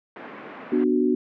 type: band-pass noise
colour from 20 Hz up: pink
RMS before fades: -40 dBFS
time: 0.16-0.84 s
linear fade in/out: 2 ms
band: 210 to 2200 Hz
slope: 24 dB/octave
type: chord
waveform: sine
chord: B minor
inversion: none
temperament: just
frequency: 246.9 / 296.3 / 370.4 Hz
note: B3 / D4 / F#4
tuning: 0 / +15 / +2 cents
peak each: -22 / -23 / -22 dBFS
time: 0.72-1.15 s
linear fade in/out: 5 ms
effects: none